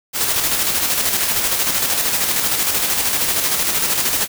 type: noise with tremolo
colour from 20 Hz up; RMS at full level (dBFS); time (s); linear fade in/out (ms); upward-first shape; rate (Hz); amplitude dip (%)
white; -17; 0.13-4.28; 50; square; 13; 35
effects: none